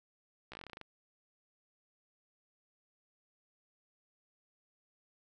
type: slowing click train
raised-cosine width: 0.3 ms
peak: -30 dBFS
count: 12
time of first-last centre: 0.52-0.813 s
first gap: 15 ms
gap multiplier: 1.11
effects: none